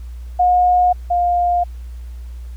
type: tone pair in turn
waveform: sine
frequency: 720 / 704.8 Hz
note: F#5 / F5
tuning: -47 / +16 cents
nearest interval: unison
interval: 37 cents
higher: first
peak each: -10 / -13 dBFS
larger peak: first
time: 0.39-0.93 / 1.1-1.64 s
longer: neither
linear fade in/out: 10 ms
effects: added 60 Hz sine -28 dBFS peak until 2.56 s + pink hiss -53 dBFS RMS until 2.56 s